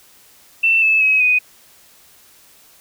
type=tone with pitch steps; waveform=sine; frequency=2677 / 2614 / 2553 / 2493 Hz; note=E7 / E7 / D#7 / D#7; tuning=+26 / -15 / +44 / +3 cents; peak=-11 dBFS; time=0.63-1.39 s; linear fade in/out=10 ms; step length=190 ms; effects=white hiss -49 dBFS RMS until 2.8 s